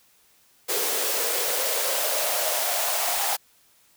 white noise with high-pass filter sweep, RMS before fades -25 dBFS, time 0.68-3.37 s, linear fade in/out 20 ms, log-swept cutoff 420 to 750 Hz, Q 5.1, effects white hiss -60 dBFS RMS until 3.96 s

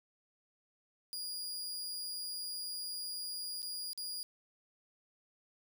sawtooth tone with dropouts, 4858 Hz, D#8, 42 cents flat, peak -36 dBFS, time 1.13-4.23 s, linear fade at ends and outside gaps 0 ms, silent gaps 3.62-3.628 / 3.932-3.976 s, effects none

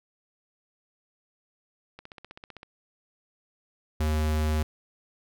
click train, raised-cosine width 0.3 ms, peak -27 dBFS, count 11, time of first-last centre 1.99-2.631 s, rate 15.6 Hz
square tone, 77.1 Hz, D#2, 15 cents flat, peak -24 dBFS, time 4-4.63 s, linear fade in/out 5 ms
effects none

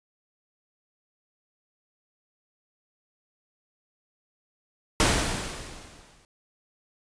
pink noise with exponential decay, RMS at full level -19 dBFS, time 5-6.25 s, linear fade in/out 1 ms, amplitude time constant 270 ms, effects resampled to 22050 Hz

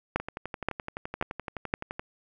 two click trains, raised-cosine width 0.5 ms, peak -10 / -19 dBFS, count 4 / 22, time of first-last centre 0.16-1.739 / 0.2-1.995 s, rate 1.9 / 11.7 Hz, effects none

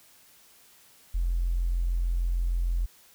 triangle tone with tanh clipping, 43.26 Hz, F1, 16 cents flat, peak -23 dBFS, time 1.14-2.86 s, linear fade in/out 10 ms, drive 2 dB, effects white hiss -57 dBFS RMS until 3.14 s

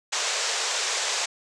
white band-pass noise, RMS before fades -27 dBFS, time 0.12-1.26 s, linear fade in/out 10 ms, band 420 to 7700 Hz, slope 48 dB/octave, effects none

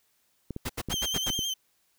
clicks, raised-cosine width 3 ms, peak -21 dBFS, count 8, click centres 0.507 / 0.564 / 0.672 / 0.887 / 0.941 / 1.163 / 1.302 / 1.391 s
pink noise bursts, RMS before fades -32 dBFS, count 6, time 0.65-1.305 s, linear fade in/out 10 ms, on 45 ms, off 77 ms
30% pulse tone with vibrato, 3140 Hz, G7, 2 cents sharp, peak -26 dBFS, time 0.91-1.54 s, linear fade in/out 10 ms, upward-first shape triangle, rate 9.4 Hz, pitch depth 48 cents each way
effects white hiss -70 dBFS RMS until 1.98 s

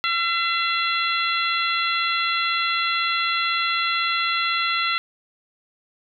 harmonic tone, 678 Hz, E5, 49 cents sharp, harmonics 2 / 3 / 4 / 5 / 6, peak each -24 / -26 / -27 / -28 / -29 dBFS, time 0.04-4.98 s, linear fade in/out 0 ms, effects none

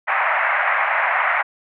white band-pass noise, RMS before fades -19 dBFS, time 0.07-1.43 s, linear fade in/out 20 ms, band 640 to 2200 Hz, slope 48 dB/octave, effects none

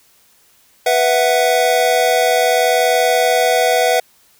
square chord, B suspended fourth, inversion none, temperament equal, 493.9 / 659.3 / 740 Hz, B4 / E5 / F#5, 0 / 0 / 0 cents, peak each -17 dBFS, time 0.86-4 s, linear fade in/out 5 ms, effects white hiss -53 dBFS RMS until 4.39 s

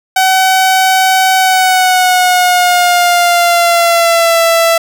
sawtooth tone with pitch glide, 756 to 665.8 Hz, F#5 to E5, +37 to +17 cents, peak -3 dBFS, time 0.16-4.78 s, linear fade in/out 5 ms, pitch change -220 cents, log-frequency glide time 1.36-4.42 s, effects none

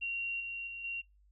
sine tone with level steps, 2754 Hz, F7, 25 cents flat, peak -33 / -37 / -40 / -35 dBFS, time 0.01-1.02 s, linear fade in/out 20 ms, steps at 0.4 / 0.67 / 0.84 s, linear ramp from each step 5 ms, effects noise-tail reverb RT60 0.2 s tail -25 dB re dry + added 50 Hz sine -62 dBFS peak until 1.31 s

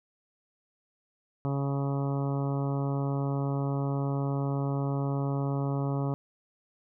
harmonic tone, 139.1 Hz, C#3, 6 cents sharp, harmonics 1 / 2 / 3 / 4 / 5 / 6 / 7 / 8 / 9, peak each -28 / -34 / -38 / -40 / -42 / -44 / -45 / -46 / -47 dBFS, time 1.45-6.14 s, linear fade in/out 0 ms, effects none

